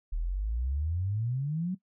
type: exponential sweep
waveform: sine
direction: up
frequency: 37.61 to 190.9 Hz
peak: -28 dBFS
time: 0.12-1.75 s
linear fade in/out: 10 ms
effects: noise-tail reverb RT60 0.1 s tail -18 dB re dry